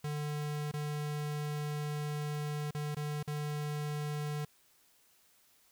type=tone with dropouts; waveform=square; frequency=148.7 Hz; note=D3; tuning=22 cents sharp; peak=-35 dBFS; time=0.04-4.45 s; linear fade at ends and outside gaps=5 ms; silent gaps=0.715-0.737 / 2.709-2.747 / 2.948-2.967 / 3.229-3.275 s; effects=white hiss -67 dBFS RMS until 5.71 s